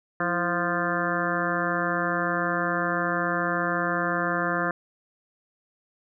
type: harmonic tone with a mistuned harmonic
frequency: 174.61 Hz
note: F3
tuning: in tune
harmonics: 1 / 2 / 3 / 4 / 6 / 7 / 8 / 9 / 10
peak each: -32 / -32 / -32 / -32 / -32 / -32 / -32 / -32 / -32 dBFS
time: 0.2-4.71 s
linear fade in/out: 2 ms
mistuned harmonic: 2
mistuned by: -73 cents
effects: none